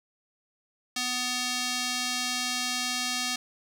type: tone with band-pass filter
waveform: square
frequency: 249.5 Hz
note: B3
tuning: 18 cents sharp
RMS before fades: -30 dBFS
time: 0.96-3.36 s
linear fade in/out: 5 ms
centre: 5000 Hz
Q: 1.1
effects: 8-bit